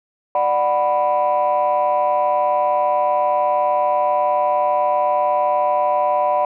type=chord; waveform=sine; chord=B minor; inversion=first; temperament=just; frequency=592.7 / 740.8 / 987.8 Hz; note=D5 / F#5 / B5; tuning=+16 / +2 / 0 cents; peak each=-18 dBFS; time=0.35-6.45 s; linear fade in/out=2 ms; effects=tanh soft clip ceiling -9 dBFS